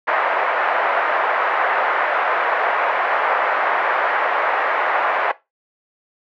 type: band-pass noise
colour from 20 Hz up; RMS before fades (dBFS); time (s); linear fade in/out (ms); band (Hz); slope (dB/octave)
pink; -19; 0.07-5.32; 10; 600 to 1900; 24
effects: noise-tail reverb RT60 0.2 s tail -17 dB re dry